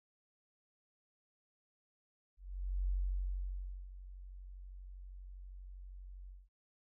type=tone with ADSR envelope; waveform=sine; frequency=46.25 Hz; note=F#1; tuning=in tune; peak=-31 dBFS; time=2.37-6.49 s; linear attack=510 ms; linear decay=1000 ms; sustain=-16 dB; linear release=200 ms; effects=none